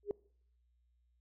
sine tone with exponential growth, 408.9 Hz, G#4, 27 cents flat, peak -28 dBFS, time 0.03-0.11 s, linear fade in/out 1 ms, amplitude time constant 16 ms, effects noise-tail reverb RT60 0.6 s tail -24 dB re dry + added 60 Hz sine -70 dBFS peak until 1.2 s

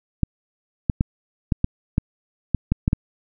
clicks, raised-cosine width 5 ms, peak -5 dBFS, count 10, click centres 0.233 / 0.898 / 1.009 / 1.522 / 1.644 / 1.981 / 2.547 / 2.72 / 2.879 / 2.931 s, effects none

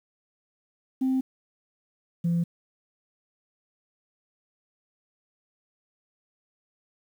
sine tone pair in turn, 261.6 / 170.32 Hz, C4 / F3, 0 / -43 cents, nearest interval perfect fifth, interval 743 cents, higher first, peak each -20 dBFS, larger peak neither, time 1.01-1.21 / 2.24-2.44 s, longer neither, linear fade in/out 10 ms, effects tanh soft clip ceiling -19 dBFS + 9-bit

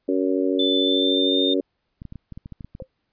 harmonic tone, 93.5 Hz, F#2, 19 cents sharp, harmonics 3 / 4 / 5 / 6, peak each -22 / -24 / -26 / -28 dBFS, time 0.08-1.61 s, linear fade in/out 10 ms
sine tone with pitch glide, 3520 to 3632 Hz, A7 to A#7, 0 to -46 cents, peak -21 dBFS, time 0.59-1.54 s, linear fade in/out 5 ms, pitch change +54 cents, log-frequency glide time 0.81-1.42 s
clicks, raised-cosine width 5 ms, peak -24 dBFS, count 12, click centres 2.019 / 2.053 / 2.124 / 2.157 / 2.323 / 2.375 / 2.459 / 2.523 / 2.608 / 2.646 / 2.751 / 2.822 s
sine tone with exponential decay, 523.3 Hz, C5, in tune, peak -29 dBFS, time 2.8-2.88 s, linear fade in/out 1 ms, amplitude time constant 16 ms
effects pink hiss -74 dBFS RMS until 3.12 s + resampled to 11025 Hz

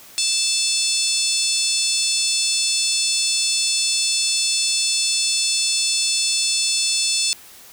harmonic tone with a mistuned harmonic, 880 Hz, A5, in tune, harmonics 3 / 4 / 5 / 6 / 7 / 8 / 9 / 10, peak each -28 / -26 / -24 / -24 / -29 / -28 / -27 / -26 dBFS, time 0.18-7.33 s, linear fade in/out 0 ms, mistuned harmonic 5, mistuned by -19 cents, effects white hiss -44 dBFS RMS until 7.72 s

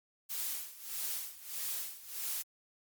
blue noise with tremolo, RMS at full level -36 dBFS, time 0.29-2.43 s, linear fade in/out 20 ms, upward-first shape sine, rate 1.6 Hz, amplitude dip 85%, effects Opus 48 kbps

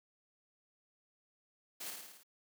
white noise with echo, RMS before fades -44 dBFS, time 1.8-1.91 s, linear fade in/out 10 ms, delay 54 ms, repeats 6, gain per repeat -3 dB, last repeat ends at 2.234 s, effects high-pass 200 Hz 12 dB/octave

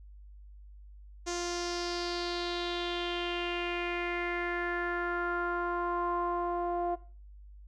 sawtooth tone with low-pass filter sweep, 349.2 Hz, F4, in tune, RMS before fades -33 dBFS, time 1.26-6.96 s, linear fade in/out 20 ms, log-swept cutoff 6400 to 780 Hz, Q 4.3, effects noise-tail reverb RT60 0.4 s tail -17 dB re dry + added 50 Hz sine -48 dBFS peak until 7.67 s

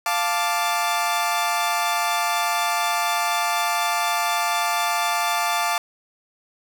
sawtooth chord, D minor, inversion first, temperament equal, 698.5 / 880 / 1174.7 Hz, F5 / A5 / D6, 0 / 0 / 0 cents, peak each -21 dBFS, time 0.06-5.78 s, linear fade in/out 2 ms, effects none

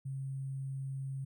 sine tone with sample-and-hold, 135 Hz, C#3, 45 cents flat, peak -36 dBFS, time 0.05-1.25 s, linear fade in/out 10 ms, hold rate 8820 Hz, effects none

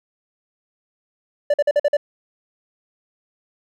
triangle tone bursts, 584 Hz, D5, 10 cents flat, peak -11 dBFS, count 6, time 1.5-1.969 s, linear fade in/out 5 ms, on 39 ms, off 47 ms, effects none

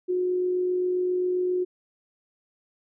sine tone with amplitude modulation, 363 Hz, F#4, 33 cents flat, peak -21 dBFS, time 0.08-1.65 s, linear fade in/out 20 ms, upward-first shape sine, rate 47.5 Hz, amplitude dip 25%, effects none

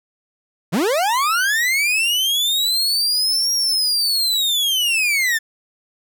40% pulse linear two-way sweep, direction up then down, 138.59 to 5650 to 1745 Hz, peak -15 dBFS, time 0.72-5.39 s, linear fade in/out 20 ms, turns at 3.53 s, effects none

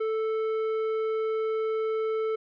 sine tone with tanh clipping, 440 Hz, A4, in tune, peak -27 dBFS, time 0-2.36 s, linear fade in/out 10 ms, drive 10 dB, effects none

